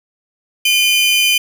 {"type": "tone pair together", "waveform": "40% pulse", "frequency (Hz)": [2424, 3058], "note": ["D#7", "G7"], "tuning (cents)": [-46, -44], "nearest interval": "major third", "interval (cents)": 402, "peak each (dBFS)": -13, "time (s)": [0.65, 1.38], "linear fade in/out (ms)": 5, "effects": []}